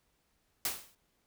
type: noise with exponential decay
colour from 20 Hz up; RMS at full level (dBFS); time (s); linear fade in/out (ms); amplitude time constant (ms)
white; -30; 0.65-0.95; 2; 65
effects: pink hiss -75 dBFS RMS until 1.26 s